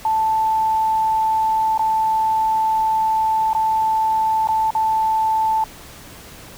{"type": "tone with dropouts", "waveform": "sine", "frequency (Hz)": 880, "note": "A5", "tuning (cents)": 0, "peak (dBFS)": -15, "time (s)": [0.05, 5.64], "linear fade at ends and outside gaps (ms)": 2, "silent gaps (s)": [[1.777, 1.793], [3.532, 3.549], [4.473, 4.487], [4.706, 4.75]], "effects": ["pink hiss -40 dBFS RMS until 6.57 s"]}